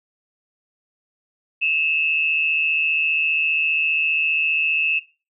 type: tone pair together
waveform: sine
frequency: 2600 / 2755 Hz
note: E7 / F7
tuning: -24 / -24 cents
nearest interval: minor second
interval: 100 cents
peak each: -18 / -23 dBFS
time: 1.61-5 s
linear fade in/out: 20 ms
effects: noise-tail reverb RT60 0.3 s tail -17 dB re dry